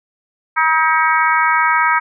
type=harmonic tone; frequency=318.3 Hz; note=D#4; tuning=39 cents sharp; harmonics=3 / 4 / 5 / 6 / 7; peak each=-16 / -16 / -18 / -22 / -20 dBFS; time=0.56-2 s; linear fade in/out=20 ms; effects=none